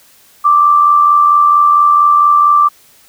sine tone with amplitude modulation, 1174.7 Hz, D6, in tune, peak -3 dBFS, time 0.44-2.69 s, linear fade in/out 20 ms, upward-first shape sine, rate 84.4 Hz, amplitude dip 45%, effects white hiss -46 dBFS RMS until 3.08 s

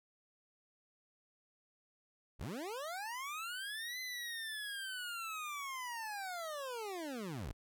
25% pulse linear two-way sweep, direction up then down, 34 to 2045 to 34 Hz, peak -37 dBFS, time 2.39-7.53 s, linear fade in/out 20 ms, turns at 4 s, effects none

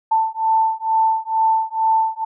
sine beating tone pair, 887 / 889.2 Hz, A5 / A5, +14 / +18 cents, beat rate 2.2 Hz, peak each -18 dBFS, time 0.11-2.25 s, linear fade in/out 10 ms, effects none

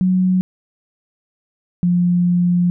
sine tone pair in turn, 184.6 / 176.43 Hz, F#3 / F3, -4 / +18 cents, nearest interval minor second, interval 78 cents, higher first, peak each -12 / -12 dBFS, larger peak neither, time 0.01-0.41 / 1.83-2.7 s, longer second, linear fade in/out 0 ms, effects none

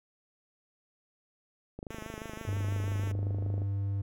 click train, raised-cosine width 2 ms, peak -27 dBFS, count 48, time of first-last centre 1.79-3.619 s, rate 25.7 Hz
5% pulse tone with vibrato, 220 Hz, A3, in tune, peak -33 dBFS, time 1.9-3.12 s, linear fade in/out 5 ms, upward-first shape sine, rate 6.3 Hz, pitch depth 39 cents each way
triangle tone, 99.2 Hz, G2, 21 cents sharp, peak -27 dBFS, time 2.47-4.02 s, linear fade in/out 10 ms
effects none

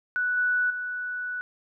sine tone with level steps, 1480 Hz, F#6, in tune, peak -23 / -21 / -29 dBFS, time 0.16-1.41 s, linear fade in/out 0 ms, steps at 0.37 / 0.7 s, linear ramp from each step 5 ms, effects none

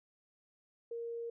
sine tone, 466.2 Hz, A#4, in tune, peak -38 dBFS, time 0.91-1.3 s, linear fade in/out 5 ms, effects none

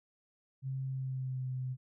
sine tone with pitch glide, 133.1 to 128.64 Hz, C3 to C3, +30 to -29 cents, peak -34 dBFS, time 0.62-1.77 s, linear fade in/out 50 ms, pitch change -59 cents, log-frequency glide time 0.84-1.48 s, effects none

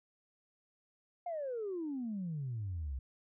sine exponential sweep, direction down, 720 to 62.3 Hz, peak -35 dBFS, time 1.26-2.99 s, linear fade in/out 5 ms, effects tanh soft clip ceiling -32 dBFS

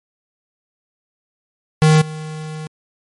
square tone with level steps, 155.56 Hz, D#3, in tune, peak -9 / -27 dBFS, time 1.82-2.67 s, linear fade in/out 0 ms, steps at 2.01 s, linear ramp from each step 10 ms, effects MP3 48 kbps

